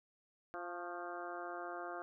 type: harmonic tone with a mistuned harmonic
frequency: 174.61 Hz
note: F3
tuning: in tune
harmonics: 2 / 3 / 4 / 5 / 6 / 7 / 8 / 9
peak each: -48 / -51 / -46 / -55 / -53 / -50 / -51 / -53 dBFS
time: 0.54-2.02 s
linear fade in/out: 0 ms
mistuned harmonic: 6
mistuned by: +57 cents
effects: none